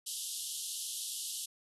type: band-pass noise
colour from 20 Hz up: white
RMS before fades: -40 dBFS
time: 0.06-1.46 s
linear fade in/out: 10 ms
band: 2900 to 12000 Hz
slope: 96 dB/octave
effects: none